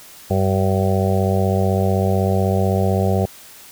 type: harmonic tone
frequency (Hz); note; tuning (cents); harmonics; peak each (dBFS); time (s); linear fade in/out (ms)
95.9; G2; -37; 1 / 2 / 4 / 5 / 6 / 7 / 8; -18 / -21 / -24 / -25 / -26 / -26 / -27; 0.3-3.26; 10
effects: white hiss -42 dBFS RMS until 3.71 s